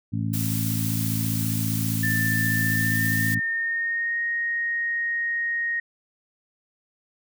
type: harmonic tone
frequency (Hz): 55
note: A1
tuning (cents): 0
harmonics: 2 / 3 / 4 / 5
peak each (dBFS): -26 / -30 / -30 / -33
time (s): 0.12-3.4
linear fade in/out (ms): 20
type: noise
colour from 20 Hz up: blue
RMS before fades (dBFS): -31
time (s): 0.33-3.35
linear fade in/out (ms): 10
type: tone with pitch glide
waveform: sine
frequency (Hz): 1776 to 1867.5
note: A6 to A#6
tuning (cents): +16 to +3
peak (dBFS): -23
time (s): 2.03-5.8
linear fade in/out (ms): 5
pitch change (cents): +87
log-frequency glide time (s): 2.55-4.22
effects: none